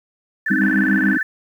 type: tone with vibrato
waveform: sine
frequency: 1641 Hz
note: G#6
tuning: 21 cents flat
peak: -18 dBFS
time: 0.46-1.23 s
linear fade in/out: 5 ms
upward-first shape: square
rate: 20 Hz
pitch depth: 120 cents each way
type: chord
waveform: sine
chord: Ab major seventh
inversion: third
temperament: equal with one note detuned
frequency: 196 / 202.9 / 261.6 / 311.1 Hz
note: G3 / Ab3 / C4 / Eb4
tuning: 0 / -40 / 0 / 0 cents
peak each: -21 dBFS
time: 0.5-1.18 s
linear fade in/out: 10 ms
type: click train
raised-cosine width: 0.5 ms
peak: -19 dBFS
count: 35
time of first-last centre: 0.62-1.147 s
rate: 64.5 Hz
effects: 8-bit